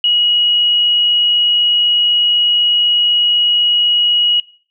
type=tone; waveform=sine; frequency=2904 Hz; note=F#7; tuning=33 cents flat; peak=-10 dBFS; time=0.04-4.4 s; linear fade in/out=2 ms; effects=noise-tail reverb RT60 0.5 s tail -23 dB re dry